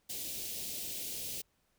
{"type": "band-stop noise", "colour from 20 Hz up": "white", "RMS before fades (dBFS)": -40, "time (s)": [0.09, 1.42], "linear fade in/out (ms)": 10, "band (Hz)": [600, 2600], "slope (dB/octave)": 24, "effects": ["pink hiss -75 dBFS RMS until 1.78 s"]}